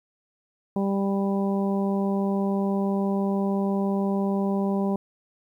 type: harmonic tone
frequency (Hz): 197.1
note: G3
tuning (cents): +10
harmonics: 1 / 2 / 3 / 4 / 5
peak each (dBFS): -23 / -29 / -33 / -35 / -37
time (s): 0.76-4.96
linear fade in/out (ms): 2
effects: 10-bit